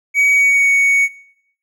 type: tone with pitch glide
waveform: triangle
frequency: 2262 to 2230 Hz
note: C#7 to C#7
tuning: +34 to +10 cents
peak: -8 dBFS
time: 0.14-1.09 s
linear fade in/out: 50 ms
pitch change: -24 cents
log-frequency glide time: 0.32-0.7 s
effects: noise-tail reverb RT60 0.8 s tail -22 dB re dry